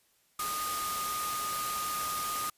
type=tone in noise; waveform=sine; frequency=1230 Hz; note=D#6; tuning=20 cents flat; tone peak=-33 dBFS; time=0.39-2.5 s; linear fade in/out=5 ms; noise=white; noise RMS=-36 dBFS; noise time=0.39-2.5 s; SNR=0 dB; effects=white hiss -69 dBFS RMS until 2.57 s + resampled to 32000 Hz